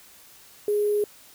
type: tone with sample-and-hold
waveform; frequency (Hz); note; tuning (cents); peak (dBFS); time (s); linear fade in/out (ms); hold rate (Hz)
sine; 415.3; G#4; 0; -20; 0.68-1.04; 2; 11025
effects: white hiss -51 dBFS RMS until 1.34 s